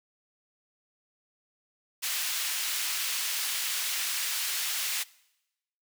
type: high-pass noise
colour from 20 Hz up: pink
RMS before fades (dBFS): -31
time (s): 2.02-5.04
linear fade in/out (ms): 20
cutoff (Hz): 2300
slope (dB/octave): 12
effects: noise-tail reverb RT60 0.9 s tail -22 dB re dry